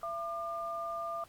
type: tone pair together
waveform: sine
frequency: 673.5 / 1200 Hz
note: E5 / D6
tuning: +37 / +37 cents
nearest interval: minor seventh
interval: 1000 cents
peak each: -38 / -37 dBFS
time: 0.03-1.24 s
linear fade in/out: 2 ms
effects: pink hiss -60 dBFS RMS until 1.28 s + Opus 48 kbps